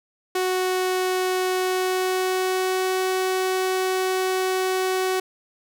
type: tone with pitch glide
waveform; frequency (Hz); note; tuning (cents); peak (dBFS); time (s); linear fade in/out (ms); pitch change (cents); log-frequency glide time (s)
sawtooth; 370 to 374.1; F#4 to F#4; 0 to +19; -17; 0.35-5.2; 5; +19; 1.54-2.99
effects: none